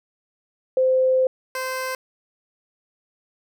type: tone pair in turn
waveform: sine / 15% pulse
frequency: 518 / 518 Hz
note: C5 / C5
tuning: -17 / -17 cents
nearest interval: unison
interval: 0 cents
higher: neither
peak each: -15 / -19 dBFS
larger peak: first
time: 0.77-1.27 / 1.55-1.95 s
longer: first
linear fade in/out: 2 ms
effects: none